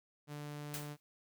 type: tone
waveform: sawtooth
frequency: 147.3 Hz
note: D3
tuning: 6 cents sharp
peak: -39 dBFS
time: 0.27-0.97 s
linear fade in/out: 50 ms
type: noise with exponential decay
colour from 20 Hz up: white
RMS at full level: -40 dBFS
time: 0.74-1 s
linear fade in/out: 0 ms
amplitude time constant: 55 ms
effects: none